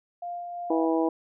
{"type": "tone with tremolo", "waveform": "sine", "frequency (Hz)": 700, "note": "F5", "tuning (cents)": 4, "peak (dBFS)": -31, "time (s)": [0.22, 0.86], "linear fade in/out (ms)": 5, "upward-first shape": "sine", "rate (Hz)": 2.9, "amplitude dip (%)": 30}
{"type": "harmonic tone", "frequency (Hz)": 162.8, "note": "E3", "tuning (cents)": -21, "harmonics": [2, 3, 4, 5, 6], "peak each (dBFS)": [-24, -28, -30, -32, -34], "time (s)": [0.7, 1.09], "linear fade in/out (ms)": 5}
{"effects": []}